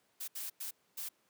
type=noise bursts at uneven times; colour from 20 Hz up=blue; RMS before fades=-41 dBFS; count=4; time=0.2-0.28 / 0.35-0.5 / 0.6-0.71 / 0.97-1.09 s; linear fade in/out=10 ms; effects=pink hiss -73 dBFS RMS until 1.29 s + high-pass 200 Hz 12 dB/octave